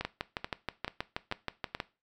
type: two click trains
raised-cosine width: 0.3 ms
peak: -16 / -18 dBFS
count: 12 / 5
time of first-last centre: 0.05-1.802 / 0.01-1.749 s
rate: 6.28 / 2.3 Hz
effects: noise-tail reverb RT60 0.3 s tail -18 dB re dry